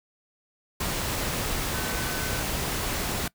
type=tone in noise; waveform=sine; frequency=1517 Hz; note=F#6; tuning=43 cents sharp; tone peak=-37 dBFS; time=1.74-2.42 s; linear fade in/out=5 ms; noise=pink; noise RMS=-29 dBFS; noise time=0.8-3.28 s; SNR=-11 dB; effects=noise-tail reverb RT60 0.1 s tail -22 dB re dry